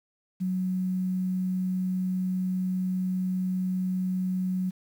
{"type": "tone with quantisation", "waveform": "sine", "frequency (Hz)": 185, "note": "F#3", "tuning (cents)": 0, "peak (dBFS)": -25, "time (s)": [0.4, 4.71], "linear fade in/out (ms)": 20, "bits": 9, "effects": []}